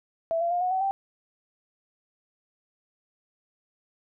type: tone with pitch steps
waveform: sine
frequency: 661 / 683.5 / 706.8 / 730.9 / 755.8 / 781.5 Hz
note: E5 / F5 / F5 / F#5 / F#5 / G5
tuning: +5 / -37 / +21 / -21 / +37 / -6 cents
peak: -23 dBFS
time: 0.31-0.91 s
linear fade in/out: 0 ms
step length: 100 ms
effects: none